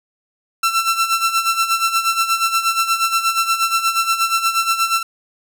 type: tone with tremolo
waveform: sawtooth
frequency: 1344 Hz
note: E6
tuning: 33 cents sharp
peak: -9 dBFS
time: 0.63-5.03 s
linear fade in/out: 5 ms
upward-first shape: sine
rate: 8.4 Hz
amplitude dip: 70%
effects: none